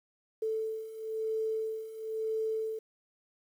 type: beating tone pair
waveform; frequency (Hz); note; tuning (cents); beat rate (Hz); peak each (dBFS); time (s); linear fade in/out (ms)
sine; 440 / 441; A4 / A4; 0 / +4; 1; -37 / -33; 0.42-2.79; 5
effects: 10-bit